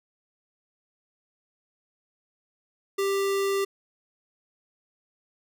square tone, 394 Hz, G4, 9 cents sharp, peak -24 dBFS, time 2.98-3.65 s, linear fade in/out 10 ms, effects none

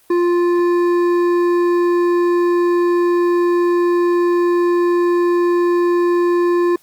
sine tone with hard clipping, 349.2 Hz, F4, in tune, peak -14 dBFS, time 0.1-6.76 s, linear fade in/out 5 ms, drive 9 dB, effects white hiss -53 dBFS RMS until 6.82 s + Opus 24 kbps

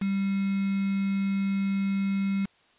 sine tone with quantisation, 196 Hz, G3, in tune, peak -24 dBFS, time 0.01-2.46 s, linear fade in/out 10 ms, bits 6, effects white hiss -62 dBFS RMS until 2.78 s + resampled to 8000 Hz

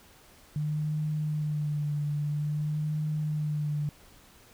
sine tone with vibrato, 150 Hz, D3, 37 cents sharp, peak -27 dBFS, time 0.56-3.89 s, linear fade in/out 0 ms, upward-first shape sine, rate 0.5 Hz, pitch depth 34 cents each way, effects pink hiss -56 dBFS RMS until 4.53 s

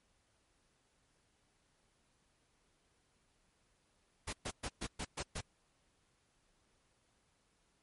pink noise bursts, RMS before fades -40 dBFS, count 7, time 4.27-5.41 s, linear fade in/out 10 ms, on 60 ms, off 120 ms, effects pink hiss -75 dBFS RMS until 7.82 s + MP3 48 kbps

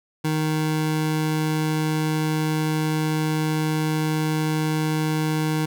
25% pulse tone, 155.56 Hz, D#3, in tune, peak -17 dBFS, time 0.24-5.66 s, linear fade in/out 10 ms, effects none

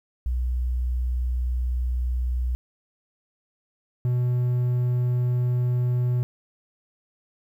sine / triangle tone pair in turn, 61.74 / 123.48 Hz, B1 / B2, 0 / 0 cents, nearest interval octave, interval 1200 cents, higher second, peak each -22 / -18 dBFS, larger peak second, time 0.26-2.55 / 4.05-6.23 s, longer first, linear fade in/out 0 ms, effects 10-bit

